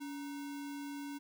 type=tone with sample-and-hold; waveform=sine; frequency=284.1 Hz; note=C#4; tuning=43 cents sharp; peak=-40 dBFS; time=0-1.19 s; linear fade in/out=20 ms; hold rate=1225 Hz; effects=none